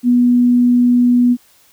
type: tone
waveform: sine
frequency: 244.4 Hz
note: B3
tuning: 18 cents flat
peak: -8 dBFS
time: 0.03-1.37 s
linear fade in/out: 50 ms
effects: white hiss -51 dBFS RMS until 1.72 s